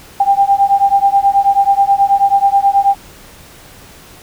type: beating tone pair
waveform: sine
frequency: 790 / 799.3 Hz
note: G5 / G5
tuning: +13 / +33 cents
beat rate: 9.3 Hz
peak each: -11 dBFS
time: 0.2-2.95 s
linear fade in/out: 5 ms
effects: pink hiss -39 dBFS RMS until 4.22 s